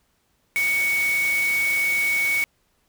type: tone in noise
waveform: sine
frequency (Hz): 2231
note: C#7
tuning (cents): +11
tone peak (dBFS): -19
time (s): 0.56-2.44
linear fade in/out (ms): 0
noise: white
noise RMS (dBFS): -32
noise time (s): 0.56-2.44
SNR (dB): +10
effects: pink hiss -67 dBFS RMS until 2.88 s